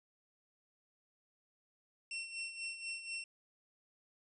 sawtooth tone with tremolo, 2712 Hz, E7, 49 cents sharp, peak -35 dBFS, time 2.11-3.24 s, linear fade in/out 2 ms, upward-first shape sine, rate 4.1 Hz, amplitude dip 65%, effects resampled to 22050 Hz

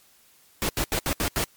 pink noise bursts at uneven times, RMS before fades -25 dBFS, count 6, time 0.62-0.69 / 0.77-0.84 / 0.92-0.99 / 1.06-1.13 / 1.2-1.28 / 1.36-1.44 s, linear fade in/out 0 ms, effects white hiss -58 dBFS RMS until 1.56 s + MP3 96 kbps

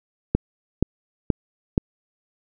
click train, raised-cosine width 3 ms, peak -4 dBFS, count 4, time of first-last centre 0.35-1.779 s, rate 2.1 Hz, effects none

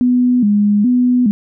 sine tone with vibrato, 226.1 Hz, A3, 47 cents sharp, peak -9 dBFS, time 0.01-1.31 s, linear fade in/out 0 ms, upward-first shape square, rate 1.2 Hz, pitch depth 160 cents each way, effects none

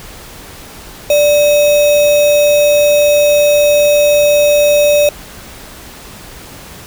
sine tone with sample-and-hold, 587.3 Hz, D5, in tune, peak -6 dBFS, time 1.1-5.09 s, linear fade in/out 2 ms, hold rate 3150 Hz, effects pink hiss -33 dBFS RMS until 6.86 s

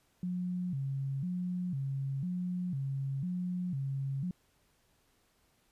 sine tone with vibrato, 156.7 Hz, D#3, 13 cents sharp, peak -32 dBFS, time 0.23-4.31 s, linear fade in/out 2 ms, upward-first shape square, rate 1 Hz, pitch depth 240 cents each way, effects pink hiss -71 dBFS RMS until 5.71 s + resampled to 32000 Hz

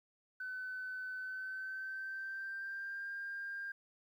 sine tone with pitch glide, 1513 to 1600.2 Hz, F#6 to G6, +38 to +35 cents, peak -39 dBFS, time 0.4-3.72 s, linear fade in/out 5 ms, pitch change +97 cents, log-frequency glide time 1.16-3.11 s, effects tanh soft clip ceiling -35 dBFS + 12-bit

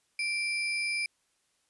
sine tone with sample-and-hold, 2349 Hz, D7, in tune, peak -28 dBFS, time 0.19-1.06 s, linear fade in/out 2 ms, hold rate 7350 Hz, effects white hiss -73 dBFS RMS until 1.69 s + resampled to 24000 Hz

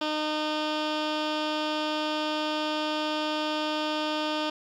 15% pulse tone with low-pass filter, 305.9 Hz, D#4, 29 cents flat, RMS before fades -29 dBFS, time 0.01-4.5 s, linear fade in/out 5 ms, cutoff 4000 Hz, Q 2.8, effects 10-bit

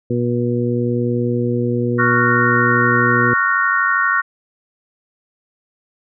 harmonic tone, 120.7 Hz, B2, 39 cents flat, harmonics 1 / 2 / 3 / 4, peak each -20 / -20 / -22 / -23 dBFS, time 0.1-3.34 s, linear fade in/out 5 ms
sine chord, Gb major seventh, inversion second, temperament just, 1110 / 1387.5 / 1480 / 1850 Hz, Db6 / F6 / Gb6 / Bb6, +2 / -12 / 0 / -14 cents, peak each -19 dBFS, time 1.98-4.22 s, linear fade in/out 20 ms
effects none

